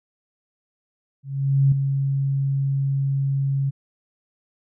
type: tone with ADSR envelope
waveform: sine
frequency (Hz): 137.4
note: C#3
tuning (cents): -15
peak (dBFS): -12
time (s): 1.23-3.71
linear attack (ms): 490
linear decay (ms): 4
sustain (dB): -7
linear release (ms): 22
effects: none